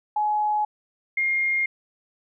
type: tone pair in turn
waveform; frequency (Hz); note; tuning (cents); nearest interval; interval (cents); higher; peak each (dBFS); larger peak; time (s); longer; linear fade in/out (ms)
sine; 844 / 2127; G#5 / C7; +28 / +28; octave + major third; 1600; second; -20; neither; 0.16-0.65 / 1.17-1.66; neither; 5
effects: none